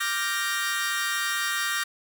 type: chord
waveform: sawtooth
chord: G minor seventh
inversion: second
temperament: equal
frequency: 1174.7 / 1396.9 / 1568 / 1864.7 Hz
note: D6 / F6 / G6 / Bb6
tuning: 0 / 0 / 0 / 0 cents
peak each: -29 / -29 / -28 / -25 dBFS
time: 0-1.84 s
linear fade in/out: 10 ms
effects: none